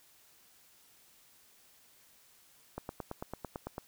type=click train; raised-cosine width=1 ms; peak=-24 dBFS; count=10; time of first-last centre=2.78-3.781 s; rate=8.99 Hz; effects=white hiss -63 dBFS RMS until 3.87 s